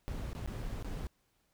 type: noise with dropouts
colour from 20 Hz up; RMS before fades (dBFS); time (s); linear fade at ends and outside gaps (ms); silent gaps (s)
brown; -39; 0.08-1.07; 0; 0.332-0.35 / 0.46-0.475 / 0.825-0.846
effects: pink hiss -75 dBFS RMS until 1.53 s